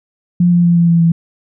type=tone with pitch steps; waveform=sine; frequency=175.7 / 173.88 / 172.08 / 170.3 / 168.54 / 166.8 Hz; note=F3 / F3 / F3 / F3 / E3 / E3; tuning=+11 / -7 / -25 / -43 / +39 / +21 cents; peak=-7 dBFS; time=0.4-1.12 s; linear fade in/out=5 ms; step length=120 ms; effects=none